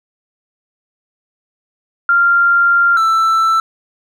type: tone pair in turn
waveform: sine / triangle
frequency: 1390 / 1328.1 Hz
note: F6 / E6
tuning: -9 / +13 cents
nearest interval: minor second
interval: 78 cents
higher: first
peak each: -8 dBFS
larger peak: neither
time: 2.09-2.97 / 2.97-3.6 s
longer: first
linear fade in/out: 2 ms
effects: none